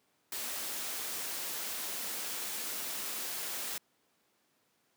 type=noise; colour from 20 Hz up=white; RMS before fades=-38 dBFS; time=0.32-3.78 s; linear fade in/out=2 ms; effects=pink hiss -73 dBFS RMS until 4.96 s + high-pass 200 Hz 12 dB/octave